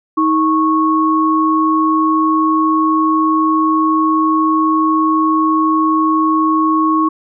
sine tone pair together, 316.3 / 1102 Hz, D#4 / C#6, +29 / -11 cents, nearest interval octave + minor seventh, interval 2160 cents, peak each -13 dBFS, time 0.17-7.09 s, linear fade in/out 10 ms, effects none

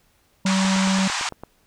harmonic tone, 191.2 Hz, G3, 43 cents flat, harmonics 1 / 3 / 5, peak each -18 / -33 / -33 dBFS, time 0.45-1.08 s, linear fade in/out 5 ms
pink band-pass noise, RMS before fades -26 dBFS, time 0.46-1.29 s, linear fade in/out 2 ms, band 770 to 8100 Hz, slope 48 dB/octave
click train, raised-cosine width 1 ms, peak -20 dBFS, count 8, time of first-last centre 0.65-1.436 s, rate 8.91 Hz
effects pink hiss -62 dBFS RMS until 1.66 s

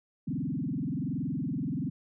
sine tone with frequency modulation, 207.7 Hz, G#3, in tune, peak -29 dBFS, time 0.27-1.9 s, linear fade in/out 10 ms, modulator 21.2 Hz, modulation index 3.5, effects none

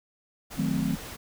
pink noise, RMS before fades -40 dBFS, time 0.5-1.17 s, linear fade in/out 20 ms
sine chord, D# diminished seventh, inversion none, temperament equal with one note detuned, 157.92 / 185 / 220 / 261.6 Hz, D#3 / F#3 / A3 / C4, +26 / 0 / 0 / 0 cents, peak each -30 dBFS, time 0.57-0.96 s, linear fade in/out 20 ms
effects none

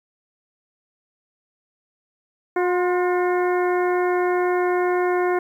harmonic tone with a mistuned harmonic, 359.6 Hz, F#4, 49 cents flat, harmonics 1 / 2 / 3 / 4 / 5 / 6, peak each -19 / -25 / -29 / -31 / -33 / -35 dBFS, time 2.56-5.39 s, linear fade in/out 5 ms, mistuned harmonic 3, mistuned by -42 cents, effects 9-bit

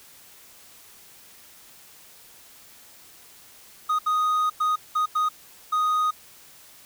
triangle tone bursts at uneven times, 1244.5 Hz, D#6, in tune, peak -18 dBFS, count 6, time 3.89-3.99 / 4.06-4.5 / 4.6-4.76 / 4.95-5.06 / 5.15-5.29 / 5.72-6.11 s, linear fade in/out 10 ms, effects white hiss -50 dBFS RMS until 6.85 s

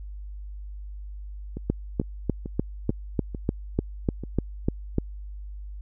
two click trains, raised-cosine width 3 ms, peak -20 / -9 dBFS, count 7 / 12, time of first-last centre 1.57-4.237 / 1.7-4.984 s, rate 2.25 / 3.35 Hz, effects added 50 Hz sine -35 dBFS peak until 5.81 s

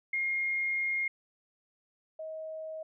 sine tone pair in turn, 2135 / 633.3 Hz, C7 / D#5, +34 / +30 cents, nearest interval octave + major sixth, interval 2104 cents, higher first, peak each -28 / -37 dBFS, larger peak first, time 0.13-1.08 / 2.19-2.83 s, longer first, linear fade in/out 5 ms, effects none

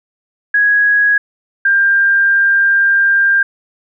sine tone pair in turn, 1661.2 / 1594.4 Hz, G#6 / G6, 0 / +29 cents, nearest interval minor second, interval 71 cents, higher first, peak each -8 dBFS, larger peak neither, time 0.54-1.18 / 1.65-3.43 s, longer second, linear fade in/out 5 ms, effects none

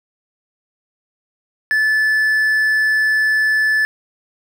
triangle tone, 1740 Hz, A6, 20 cents flat, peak -11 dBFS, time 1.71-3.85 s, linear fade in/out 0 ms, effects none

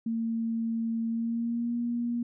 sine tone with pitch glide, 227.7 to 237.8 Hz, A#3 to A#3, -40 to +35 cents, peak -27 dBFS, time 0.06-2.23 s, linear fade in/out 5 ms, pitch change +75 cents, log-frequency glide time 1.07-1.76 s, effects none

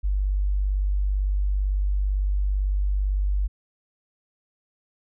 sine tone, 48.94 Hz, G1, 2 cents flat, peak -20 dBFS, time 0.03-3.48 s, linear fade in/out 20 ms, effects none

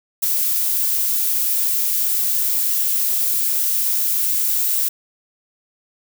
violet noise, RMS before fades -19 dBFS, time 0.22-4.89 s, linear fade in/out 10 ms, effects none

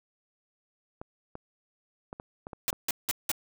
clicks, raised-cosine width 1 ms, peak -25 dBFS, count 7, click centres 1.015 / 1.354 / 2.129 / 2.199 / 2.469 / 2.532 / 2.729 s
white noise bursts, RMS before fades -28 dBFS, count 4, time 2.68-3.316 s, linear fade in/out 0 ms, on 24 ms, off 180 ms
effects none

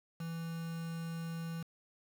triangle tone with quantisation, 165.3 Hz, E3, 5 cents sharp, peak -36 dBFS, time 0.2-1.63 s, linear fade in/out 5 ms, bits 8, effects none

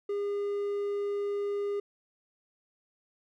triangle tone, 406.1 Hz, G#4, 39 cents flat, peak -27 dBFS, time 0.09-1.8 s, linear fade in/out 5 ms, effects none

